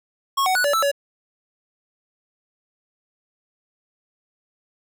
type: tone with pitch steps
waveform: square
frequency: 1095 / 747 / 1475 / 575 / 1320 / 565 Hz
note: C#6 / F#5 / F#6 / D5 / E6 / C#5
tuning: -22 / +16 / -6 / -37 / +2 / +33 cents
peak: -18 dBFS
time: 0.37-0.916 s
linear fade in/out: 10 ms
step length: 91 ms
effects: none